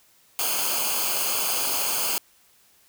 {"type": "noise with comb filter", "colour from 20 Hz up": "white", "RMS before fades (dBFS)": -25, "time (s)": [0.39, 2.18], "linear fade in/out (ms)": 0, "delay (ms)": 0.53, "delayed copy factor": -0.8, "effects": ["white hiss -59 dBFS RMS until 2.88 s"]}